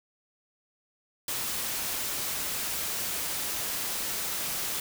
white noise, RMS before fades -32 dBFS, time 1.28-4.8 s, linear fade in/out 2 ms, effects none

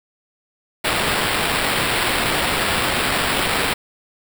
white noise with sample-and-hold, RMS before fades -20 dBFS, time 0.84-3.74 s, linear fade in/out 10 ms, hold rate 6300 Hz, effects none

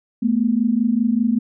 sine tone pair together, 218.5 / 243.6 Hz, A3 / B3, -12 / -24 cents, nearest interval major second, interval 188 cents, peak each -18 dBFS, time 0.22-1.39 s, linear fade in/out 10 ms, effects none

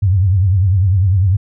sine tone with vibrato, 94.9 Hz, F#2, 44 cents sharp, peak -9 dBFS, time 0.02-1.37 s, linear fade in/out 10 ms, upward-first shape triangle, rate 10 Hz, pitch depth 180 cents each way, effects none

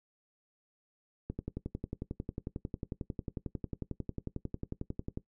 click train, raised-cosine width 3 ms, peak -23 dBFS, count 44, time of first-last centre 1.3-5.174 s, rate 11.1 Hz, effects noise-tail reverb RT60 0.1 s tail -17 dB re dry

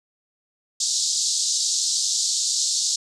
white band-pass noise, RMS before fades -23 dBFS, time 0.8-2.96 s, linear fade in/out 5 ms, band 3900 to 7800 Hz, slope 48 dB/octave, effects none

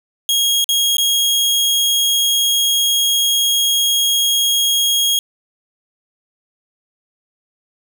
sawtooth tone with dropouts, 3277 Hz, G#7, 24 cents flat, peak -10 dBFS, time 0.29-5.19 s, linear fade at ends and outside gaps 1 ms, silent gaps 0.643-0.69 / 0.969-0.982 s, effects none

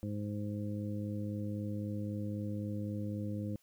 harmonic tone, 103.83 Hz, G#2, in tune, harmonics 1 / 2 / 3 / 4 / 5, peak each -38 / -39 / -43 / -56 / -47 dBFS, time 0.03-3.56 s, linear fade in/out 0 ms, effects white hiss -71 dBFS RMS until 3.62 s

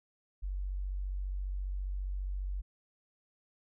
sine tone, 47.38 Hz, F#1, 42 cents sharp, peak -33 dBFS, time 0.42-2.62 s, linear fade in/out 20 ms, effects none

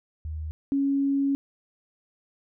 sine tone pair in turn, 77.78 / 277.2 Hz, D#2 / C#4, 0 / 0 cents, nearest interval octave + minor seventh, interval 2200 cents, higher second, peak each -30 / -21 dBFS, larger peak second, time 0.25-0.51 / 0.72-1.35 s, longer second, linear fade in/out 0 ms, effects none

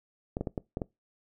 clicks, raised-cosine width 2 ms, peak -18 dBFS, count 6, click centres 0.369 / 0.41 / 0.472 / 0.578 / 0.771 / 0.818 s, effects noise-tail reverb RT60 0.2 s tail -22 dB re dry

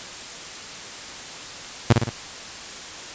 sawtooth tone with echo, 116.54 Hz, A#2, in tune, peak -6 dBFS, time 1.9-1.93 s, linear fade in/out 5 ms, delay 56 ms, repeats 3, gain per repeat -5 dB, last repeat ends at 2.098 s, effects white hiss -36 dBFS RMS until 3.14 s + resampled to 16000 Hz

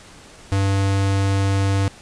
square tone, 98 Hz, G2, in tune, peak -17 dBFS, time 0.52-1.88 s, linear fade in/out 0 ms, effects pink hiss -44 dBFS RMS until 2.01 s + resampled to 22050 Hz

